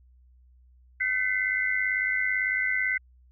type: tone cluster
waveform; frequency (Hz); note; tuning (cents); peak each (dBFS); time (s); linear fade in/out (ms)
sine; 1527 / 2017 / 2115; G6 / B6 / C7; -46 / +36 / +18; -30 / -26 / -30; 1-2.98; 10
effects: added 62 Hz sine -54 dBFS peak until 3.31 s